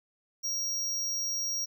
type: tone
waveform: square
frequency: 5640 Hz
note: F8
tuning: 16 cents sharp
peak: -30 dBFS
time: 0.43-1.66 s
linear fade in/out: 20 ms
effects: none